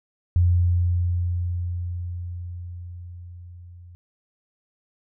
sine tone with level ramp, 87.8 Hz, F2, 10 cents sharp, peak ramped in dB -14 to -42 dBFS, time 0.36-3.95 s, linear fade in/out 0 ms, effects none

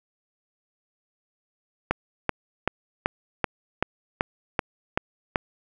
click train, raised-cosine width 0.5 ms, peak -6 dBFS, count 10, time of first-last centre 1.91-5.358 s, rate 2.61 Hz, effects none

